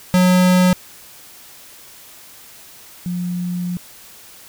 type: tone pair in turn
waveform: square / sine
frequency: 182.2 / 177.53 Hz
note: F#3 / F3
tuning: -26 / +29 cents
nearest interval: unison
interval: 45 cents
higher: first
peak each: -11 / -20 dBFS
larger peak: first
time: 0.14-0.73 / 3.06-3.77 s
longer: second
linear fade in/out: 0 ms
effects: white hiss -42 dBFS RMS until 4.48 s